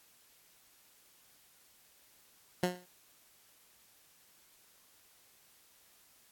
15% pulse tone with exponential decay, 179.8 Hz, F#3, 49 cents flat, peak -19 dBFS, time 2.63-2.86 s, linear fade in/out 5 ms, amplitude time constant 49 ms, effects white hiss -64 dBFS RMS until 6.31 s + AAC 64 kbps

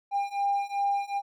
triangle beating tone pair, 800 / 802.6 Hz, G5 / G5, +35 / +41 cents, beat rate 2.6 Hz, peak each -26 / -25 dBFS, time 0.11-1.22 s, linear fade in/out 50 ms, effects tanh soft clip ceiling -19 dBFS

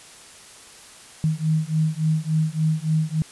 sine beating tone pair, 155.56 / 159.06 Hz, D#3 / D#3, 0 / +38 cents, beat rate 3.5 Hz, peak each -22 / -22 dBFS, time 1.24-3.22 s, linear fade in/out 0 ms, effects white hiss -45 dBFS RMS until 3.31 s + resampled to 24000 Hz

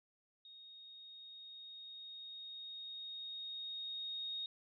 sine tone with level ramp, 3729 Hz, A#7, in tune, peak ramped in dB -54 to -39 dBFS, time 0.45-4.46 s, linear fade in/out 2 ms, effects none

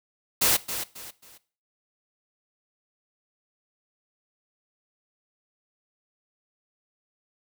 white noise with echo, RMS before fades -21 dBFS, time 0.41-0.57 s, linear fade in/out 10 ms, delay 270 ms, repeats 3, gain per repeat -10 dB, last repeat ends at 1.38 s, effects noise-tail reverb RT60 0.4 s tail -18 dB re dry

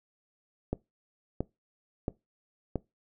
click train, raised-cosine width 2 ms, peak -16 dBFS, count 4, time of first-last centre 0.73-2.757 s, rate 1.48 Hz, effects noise-tail reverb RT60 0.2 s tail -21 dB re dry

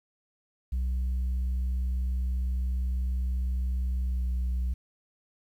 sine tone with pitch glide, 63 to 62.03 Hz, B1 to B1, +35 to +8 cents, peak -23 dBFS, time 0.72-4.74 s, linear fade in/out 10 ms, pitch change -27 cents, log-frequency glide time 4.06-4.23 s, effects tanh soft clip ceiling -25 dBFS + 10-bit

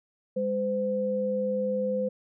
sine tone pair together, 203.2 / 512 Hz, G#3 / C5, -38 / -38 cents, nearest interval octave + major third, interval 1600 cents, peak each -31 / -26 dBFS, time 0.36-2.09 s, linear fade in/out 10 ms, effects none

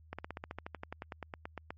slowing click train, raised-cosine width 0.5 ms, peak -25 dBFS, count 19, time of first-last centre 0.13-1.705 s, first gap 56 ms, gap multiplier 1.05, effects added 79 Hz sine -56 dBFS peak until 1.77 s + MP3 32 kbps

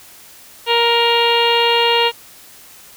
harmonic tone, 468.8 Hz, A#4, 10 cents sharp, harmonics 1 / 2 / 3 / 4 / 5 / 6 / 7 / 8 / 9, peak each -17 / -17 / -27 / -25 / -24 / -17 / -24 / -27 / -27 dBFS, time 0.66-2.12 s, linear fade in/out 50 ms, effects white hiss -42 dBFS RMS until 2.96 s

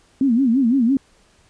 sine tone with vibrato, 250 Hz, B3, 21 cents sharp, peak -13 dBFS, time 0.21-0.97 s, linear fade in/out 2 ms, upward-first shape sine, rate 5.9 Hz, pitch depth 190 cents each way, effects pink hiss -56 dBFS RMS until 1.49 s + resampled to 22050 Hz

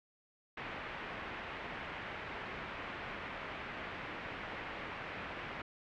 white low-pass noise, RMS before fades -44 dBFS, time 0.57-5.62 s, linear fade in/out 5 ms, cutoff 2400 Hz, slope 24 dB/octave, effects none

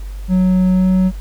triangle tone with pitch glide, 184.8 to 186.19 Hz, F#3 to F#3, -2 to +11 cents, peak -8 dBFS, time 0.28-1.12 s, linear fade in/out 50 ms, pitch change +13 cents, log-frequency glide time 0.73-0.87 s, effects added 48 Hz sine -24 dBFS peak until 1.2 s + pink hiss -45 dBFS RMS until 1.2 s

